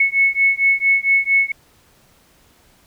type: beating tone pair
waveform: sine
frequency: 2199 / 2203.4 Hz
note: C#7 / C#7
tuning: -14 / -11 cents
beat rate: 4.4 Hz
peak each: -16 dBFS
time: 0-1.52 s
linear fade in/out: 5 ms
effects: pink hiss -54 dBFS RMS until 2.86 s